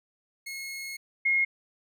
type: tone pair in turn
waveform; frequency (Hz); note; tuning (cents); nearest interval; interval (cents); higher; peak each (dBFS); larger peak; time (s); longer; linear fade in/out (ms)
sawtooth / sine; 2168 / 2151; C#7 / C7; -39 / +47; unison; 14; first; -32 / -21; second; 0.46-0.97 / 1.25-1.45; first; 10
effects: none